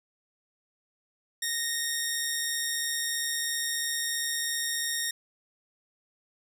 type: tone with amplitude modulation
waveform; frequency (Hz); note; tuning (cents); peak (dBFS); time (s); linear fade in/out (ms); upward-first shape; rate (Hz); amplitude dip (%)
10% pulse; 1855; A#6; -9; -18; 1.42-5.11; 5; sine; 143; 25
effects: none